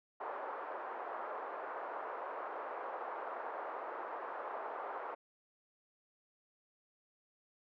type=band-pass noise; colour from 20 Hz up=white; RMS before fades=-43 dBFS; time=0.2-5.15 s; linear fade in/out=10 ms; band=440 to 1200 Hz; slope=24 dB/octave; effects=none